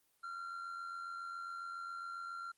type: tone with amplitude modulation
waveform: triangle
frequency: 1376 Hz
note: F6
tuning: 26 cents flat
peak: -38 dBFS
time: 0.23-2.52 s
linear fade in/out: 10 ms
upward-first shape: sine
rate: 87.3 Hz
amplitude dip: 50%
effects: white hiss -75 dBFS RMS until 2.57 s + Opus 24 kbps